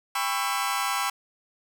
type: chord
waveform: sawtooth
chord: C# half-diminished seventh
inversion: second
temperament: just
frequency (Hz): 798.3 / 997.9 / 1108.7 / 1330.5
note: G5 / B5 / C#6 / E6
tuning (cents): +31 / +18 / 0 / +16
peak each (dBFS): -27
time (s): 0.15-1.1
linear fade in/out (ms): 5
effects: none